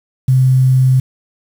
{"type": "tone with quantisation", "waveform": "sine", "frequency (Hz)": 129.8, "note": "C3", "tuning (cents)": -13, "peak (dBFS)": -7, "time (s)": [0.28, 1], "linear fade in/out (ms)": 5, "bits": 6, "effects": []}